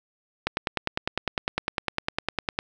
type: click train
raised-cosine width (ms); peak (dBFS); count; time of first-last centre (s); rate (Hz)
0.3; -8; 22; 0.47-2.589; 9.91
effects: none